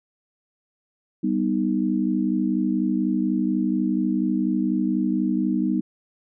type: chord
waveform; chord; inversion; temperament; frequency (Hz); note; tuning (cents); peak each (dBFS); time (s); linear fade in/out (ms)
sine; G augmented; none; equal with one note detuned; 194.76 / 246.9 / 311.1; G3 / B3 / D#4; -11 / 0 / 0; -24; 1.23-5.81; 10
effects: none